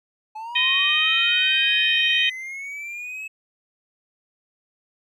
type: linear sweep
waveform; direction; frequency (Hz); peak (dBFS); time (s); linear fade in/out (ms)
triangle; up; 853 to 2600; -29; 0.35-3.28; 10
type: harmonic tone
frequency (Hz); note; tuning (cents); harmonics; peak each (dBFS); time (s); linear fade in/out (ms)
623; D#5; +2; 3 / 4 / 5 / 6; -25 / -21 / -21 / -26; 0.55-2.3; 10
effects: none